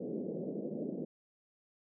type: band-pass noise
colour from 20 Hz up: pink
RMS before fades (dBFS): -39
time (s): 0-1.05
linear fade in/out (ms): 10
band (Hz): 170 to 550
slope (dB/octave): 48
effects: none